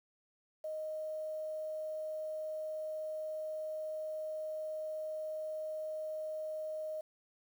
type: tone with quantisation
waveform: sine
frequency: 622.3 Hz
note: D#5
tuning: in tune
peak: -37 dBFS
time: 0.64-7.01 s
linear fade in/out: 5 ms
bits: 10
effects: none